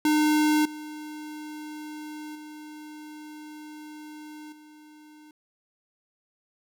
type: tone with level steps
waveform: square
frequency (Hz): 303.8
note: D#4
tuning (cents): -41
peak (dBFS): -20 / -37 / -41 / -49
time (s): 0.05-5.31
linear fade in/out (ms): 2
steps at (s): 0.65 / 2.35 / 4.52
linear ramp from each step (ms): 5
effects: none